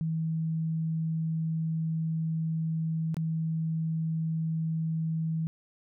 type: tone with dropouts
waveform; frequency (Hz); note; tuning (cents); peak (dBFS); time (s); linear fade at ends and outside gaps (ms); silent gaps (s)
sine; 161.1; E3; -39; -27; 0.01-5.47; 0; 3.144-3.168
effects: none